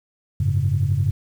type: chord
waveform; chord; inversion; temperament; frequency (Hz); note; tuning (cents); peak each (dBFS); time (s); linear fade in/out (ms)
sine; F# suspended second; none; just; 92.5 / 104.06 / 138.75; F#2 / G#2 / C#3; 0 / +4 / +2; -21; 0.4-1.11; 5
effects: tanh soft clip ceiling -9 dBFS + 8-bit